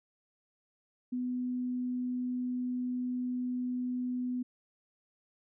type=tone; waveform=sine; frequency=249.4 Hz; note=B3; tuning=17 cents sharp; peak=-31 dBFS; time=1.12-4.43 s; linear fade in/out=10 ms; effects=none